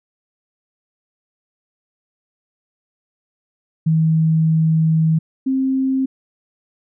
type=tone pair in turn; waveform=sine; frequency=160 / 264.8 Hz; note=D#3 / C4; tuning=+49 / +21 cents; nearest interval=major sixth; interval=872 cents; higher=second; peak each=-12 / -15 dBFS; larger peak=first; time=3.86-5.19 / 5.46-6.06 s; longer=first; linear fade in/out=10 ms; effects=none